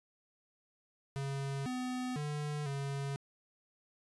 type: tone with pitch steps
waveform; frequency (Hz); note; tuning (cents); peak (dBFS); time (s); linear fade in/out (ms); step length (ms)
square; 137.9 / 252.2 / 148.4 / 139; C#3 / B3 / D3 / C#3; -9 / +36 / +18 / +5; -36; 1.16-3.16; 0; 500
effects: resampled to 24000 Hz